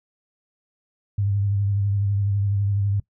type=tone with vibrato; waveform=sine; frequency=100.4 Hz; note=G2; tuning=42 cents sharp; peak=-19 dBFS; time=1.18-3 s; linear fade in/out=5 ms; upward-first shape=triangle; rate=12 Hz; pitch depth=44 cents each way; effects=noise-tail reverb RT60 0.1 s tail -20 dB re dry